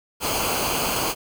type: noise with comb filter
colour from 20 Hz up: pink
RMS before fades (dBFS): -24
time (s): 0.2-1.15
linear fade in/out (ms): 50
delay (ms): 0.54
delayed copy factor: -0.7
effects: none